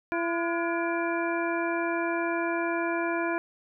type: harmonic tone with a mistuned harmonic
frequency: 337.8 Hz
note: E4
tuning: 42 cents sharp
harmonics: 1 / 2 / 3 / 4 / 5 / 7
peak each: -29 / -32 / -34 / -35 / -36 / -37 dBFS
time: 0.12-3.38 s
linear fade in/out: 0 ms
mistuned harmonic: 4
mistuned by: +100 cents
effects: none